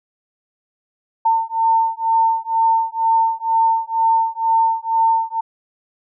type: beating tone pair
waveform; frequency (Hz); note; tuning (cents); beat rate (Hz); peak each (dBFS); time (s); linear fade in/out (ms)
sine; 902 / 904.1; A5 / A5; +43 / +47; 2.1; -17; 1.25-5.41; 10
effects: none